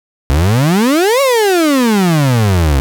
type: exponential two-way sweep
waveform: 35% pulse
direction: up then down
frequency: 65 to 568 to 65 Hz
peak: -7 dBFS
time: 0.3-2.8 s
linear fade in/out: 0 ms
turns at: 1.21 s
effects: none